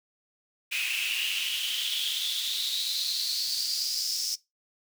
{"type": "noise with high-pass filter sweep", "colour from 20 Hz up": "pink", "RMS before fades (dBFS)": -30, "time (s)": [0.71, 4.36], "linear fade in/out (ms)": 20, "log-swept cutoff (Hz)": [2500, 5400], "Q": 7.8, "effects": ["noise-tail reverb RT60 0.2 s tail -20 dB re dry"]}